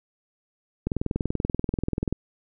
click train, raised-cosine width 3 ms, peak -12 dBFS, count 27, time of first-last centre 0.87-2.126 s, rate 20.7 Hz, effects none

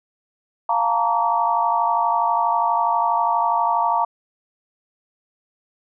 sine chord, Bb major seventh, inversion second, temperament equal with one note detuned, 698.5 / 880 / 932.3 / 1146.5 Hz, F5 / A5 / Bb5 / D6, 0 / 0 / 0 / -42 cents, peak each -23 / -25 / -19 / -24 dBFS, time 0.69-4.05 s, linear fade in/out 5 ms, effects none

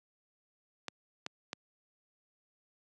clicks, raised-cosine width 0.2 ms, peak -19 dBFS, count 3, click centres 0.883 / 1.264 / 1.531 s, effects high-pass 150 Hz 12 dB/octave + resampled to 24000 Hz

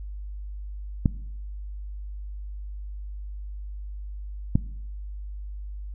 clicks, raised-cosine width 5 ms, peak -6 dBFS, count 2, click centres 1.058 / 4.555 s, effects noise-tail reverb RT60 0.8 s tail -20 dB re dry + added 50 Hz sine -33 dBFS peak until 5.94 s

